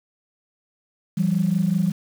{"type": "tone pair together", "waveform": "sine", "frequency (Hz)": [168.45, 193.7], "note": ["E3", "G3"], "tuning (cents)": [38, -20], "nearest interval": "major second", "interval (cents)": 242, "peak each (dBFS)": -20, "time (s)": [1.17, 1.92], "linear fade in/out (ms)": 10, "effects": ["tanh soft clip ceiling -10 dBFS", "7-bit"]}